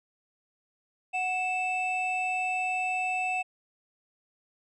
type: tone pair together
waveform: triangle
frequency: 740 / 2637 Hz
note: F#5 / E7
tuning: 0 / 0 cents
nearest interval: octave + minor seventh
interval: 2200 cents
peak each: -28 dBFS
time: 1.13-3.43 s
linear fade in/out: 20 ms
effects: resampled to 24000 Hz